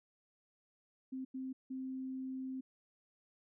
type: tone bursts at uneven times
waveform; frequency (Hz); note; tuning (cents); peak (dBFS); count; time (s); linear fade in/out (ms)
sine; 261.6; C4; 0; -39; 3; 1.12-1.25 / 1.34-1.53 / 1.7-2.61; 10
effects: none